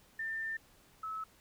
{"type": "tone pair in turn", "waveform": "sine", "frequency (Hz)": [1793, 1297.9], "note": ["A6", "E6"], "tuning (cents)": [32, -27], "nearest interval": "tritone", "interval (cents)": 559, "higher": "first", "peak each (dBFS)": [-35, -37], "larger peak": "first", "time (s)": [[0.19, 0.57], [1.03, 1.24]], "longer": "first", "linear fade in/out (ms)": 5, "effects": ["pink hiss -64 dBFS RMS until 1.4 s"]}